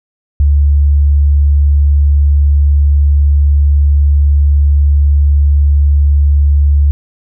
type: tone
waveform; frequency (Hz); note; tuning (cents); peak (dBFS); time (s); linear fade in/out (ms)
sine; 71.9; D2; -36; -5; 0.4-6.91; 0
effects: none